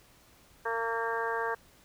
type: harmonic tone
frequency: 228.8 Hz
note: A#3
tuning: 32 cents flat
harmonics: 2 / 3 / 4 / 5 / 6 / 7 / 8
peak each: -34 / -40 / -35 / -37 / -45 / -35 / -43 dBFS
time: 0.65-1.55 s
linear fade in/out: 10 ms
effects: pink hiss -60 dBFS RMS until 1.84 s